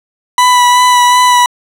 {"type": "tone with vibrato", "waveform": "40% pulse", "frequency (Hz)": 987.8, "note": "B5", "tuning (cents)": 0, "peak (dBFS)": -4, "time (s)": [0.38, 1.46], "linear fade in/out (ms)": 2, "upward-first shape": "sine", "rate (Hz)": 2.7, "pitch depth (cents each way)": 16, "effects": ["low-pass 11000 Hz 12 dB/octave"]}